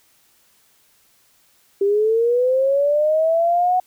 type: linear sweep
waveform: sine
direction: up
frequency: 392 to 740 Hz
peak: -14 dBFS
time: 1.81-3.8 s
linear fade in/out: 5 ms
effects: white hiss -58 dBFS RMS until 3.86 s